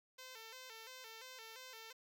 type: tone with vibrato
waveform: 5% pulse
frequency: 480 Hz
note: B4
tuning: 49 cents flat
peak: -40 dBFS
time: 0.18-1.93 s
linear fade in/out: 10 ms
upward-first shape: square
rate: 2.9 Hz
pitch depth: 120 cents each way
effects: none